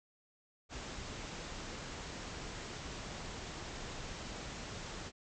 pink low-pass noise, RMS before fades -45 dBFS, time 0.69-5.12 s, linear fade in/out 50 ms, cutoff 7700 Hz, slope 96 dB/octave, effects none

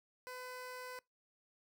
15% pulse tone, 504 Hz, B4, 35 cents sharp, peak -39 dBFS, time 0.27-0.99 s, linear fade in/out 0 ms, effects noise-tail reverb RT60 0.2 s tail -24 dB re dry

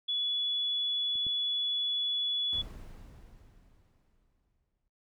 sine tone, 3412 Hz, G#7, 46 cents sharp, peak -29 dBFS, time 0.08-2.62 s, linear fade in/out 10 ms
clicks, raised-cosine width 3 ms, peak -42 / -33 dBFS, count 2, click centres 1.156 / 1.267 s
brown noise with exponential decay, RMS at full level -41 dBFS, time 2.53-4.88 s, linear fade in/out 0 ms, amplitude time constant 510 ms
effects noise-tail reverb RT60 0.1 s tail -18 dB re dry

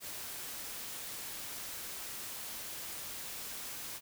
white noise, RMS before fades -43 dBFS, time 0-4.01 s, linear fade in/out 50 ms, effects none

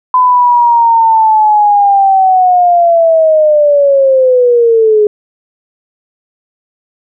sine linear sweep, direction down, 1014 to 415.3 Hz, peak -4 dBFS, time 0.14-5.07 s, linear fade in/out 2 ms, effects none

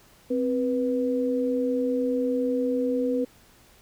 sine tone pair together, 260.8 / 490.5 Hz, C4 / B4, -5 / -12 cents, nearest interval major seventh, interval 1093 cents, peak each -25 dBFS, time 0.3-3.25 s, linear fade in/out 10 ms, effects pink hiss -56 dBFS RMS until 3.81 s

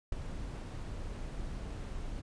brown noise with ADSR envelope, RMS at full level -33 dBFS, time 0.12-2.22 s, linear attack 4 ms, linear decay 11 ms, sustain -7 dB, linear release 25 ms, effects resampled to 22050 Hz

